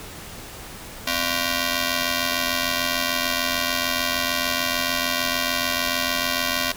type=ring-modulated tone; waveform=5% pulse; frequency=428.7 Hz; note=A4; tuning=45 cents flat; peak=-7 dBFS; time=1.07-6.72 s; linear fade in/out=5 ms; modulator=171 Hz; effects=pink hiss -38 dBFS RMS until 6.76 s